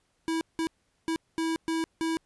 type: tone bursts at uneven times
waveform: square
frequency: 325.6 Hz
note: E4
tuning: 21 cents flat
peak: -27 dBFS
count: 6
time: 0.28-0.41 / 0.59-0.67 / 1.08-1.16 / 1.38-1.56 / 1.68-1.84 / 2.01-2.17 s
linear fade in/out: 0 ms
effects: pink hiss -72 dBFS RMS until 2.25 s + resampled to 24000 Hz